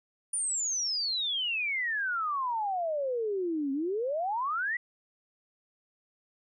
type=exponential two-way sweep; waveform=sine; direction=down then up; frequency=9590 to 266.3 to 2000 Hz; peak=-28 dBFS; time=0.33-4.77 s; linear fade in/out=5 ms; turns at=3.72 s; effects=none